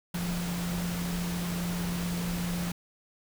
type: tone in noise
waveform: sine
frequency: 174.61 Hz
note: F3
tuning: in tune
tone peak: -30 dBFS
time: 0.14-2.72 s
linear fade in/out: 5 ms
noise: pink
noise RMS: -37 dBFS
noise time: 0.14-2.72 s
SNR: +4 dB
effects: none